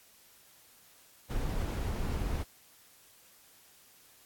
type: noise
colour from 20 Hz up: brown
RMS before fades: -33 dBFS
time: 1.29-2.44 s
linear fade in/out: 20 ms
effects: white hiss -60 dBFS RMS until 4.25 s + AAC 64 kbps